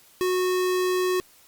square tone, 366.7 Hz, F#4, 15 cents flat, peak -22 dBFS, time 0.21-1.2 s, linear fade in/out 0 ms, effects white hiss -55 dBFS RMS until 1.47 s + Opus 48 kbps

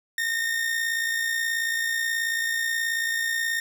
40% pulse tone with amplitude modulation, 1833 Hz, A#6, 30 cents flat, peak -21 dBFS, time 0.18-3.6 s, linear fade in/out 2 ms, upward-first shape sine, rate 58.5 Hz, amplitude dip 45%, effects none

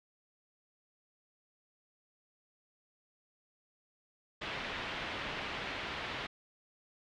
white low-pass noise, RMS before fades -40 dBFS, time 4.41-6.27 s, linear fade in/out 10 ms, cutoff 3200 Hz, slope 24 dB/octave, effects none

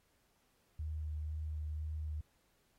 sine tone with vibrato, 76.9 Hz, D#2, 20 cents flat, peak -37 dBFS, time 0.79-2.21 s, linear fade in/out 5 ms, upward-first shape sine, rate 2 Hz, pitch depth 15 cents each way, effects pink hiss -75 dBFS RMS until 2.78 s + AAC 48 kbps

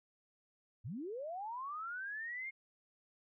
sine linear sweep, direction up, 87.31 to 2161 Hz, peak -40 dBFS, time 0.84-2.51 s, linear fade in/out 20 ms, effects none

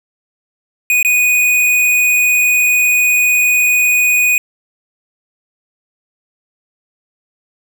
square tone with dropouts, 2479 Hz, D#7, 7 cents flat, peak -10 dBFS, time 0.9-4.38 s, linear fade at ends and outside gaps 1 ms, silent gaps 1.028-1.048 s, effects none

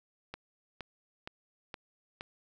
click train, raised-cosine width 0.3 ms, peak -24 dBFS, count 5, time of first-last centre 0.34-2.209 s, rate 2.14 Hz, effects none

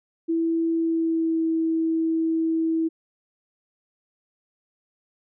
sine tone with pitch glide, 329.6 to 324.7 Hz, E4 to E4, 0 to -26 cents, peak -20 dBFS, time 0.28-2.89 s, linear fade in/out 20 ms, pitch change -26 cents, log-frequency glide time 0.72-1.45 s, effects none

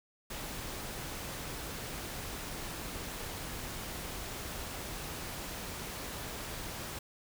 pink noise, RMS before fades -41 dBFS, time 0.3-6.99 s, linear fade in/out 5 ms, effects none

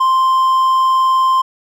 triangle tone, 1046.5 Hz, C6, in tune, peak -8 dBFS, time 0-1.42 s, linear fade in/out 10 ms, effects none

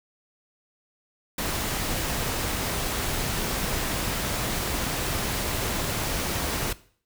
pink noise, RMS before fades -28 dBFS, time 1.38-6.73 s, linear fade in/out 5 ms, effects noise-tail reverb RT60 0.5 s tail -18 dB re dry

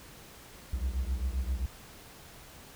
triangle beating tone pair, 61.74 / 69.34 Hz, B1 / C#2, 0 / +1 cents, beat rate 7.6 Hz, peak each -29 / -32 dBFS, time 0.73-1.66 s, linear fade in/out 5 ms, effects pink hiss -51 dBFS RMS until 2.75 s

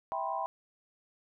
sine chord, C major seventh, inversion first, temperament just, 654.1 / 784.9 / 981.1 / 1046.5 Hz, E5 / G5 / B5 / C6, -14 / +2 / -12 / 0 cents, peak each -38 / -36 / -36 / -39 dBFS, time 0.12-0.46 s, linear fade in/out 0 ms, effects none

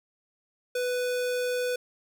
square tone, 496 Hz, B4, 7 cents sharp, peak -27 dBFS, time 0.75-1.76 s, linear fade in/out 5 ms, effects none

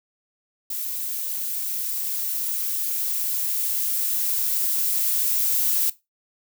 violet noise with level ramp, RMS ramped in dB -29 to -21 dBFS, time 0.7-5.9 s, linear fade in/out 5 ms, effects noise-tail reverb RT60 0.2 s tail -17 dB re dry

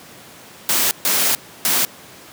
white noise bursts at uneven times, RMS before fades -17 dBFS, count 3, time 0.69-0.91 / 1.05-1.35 / 1.65-1.85 s, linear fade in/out 0 ms, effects pink hiss -41 dBFS RMS until 2.32 s + high-pass 150 Hz 12 dB/octave

